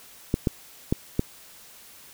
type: clicks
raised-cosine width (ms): 3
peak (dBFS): -8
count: 4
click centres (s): 0.341 / 0.472 / 0.925 / 1.194
effects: white hiss -49 dBFS RMS until 2.13 s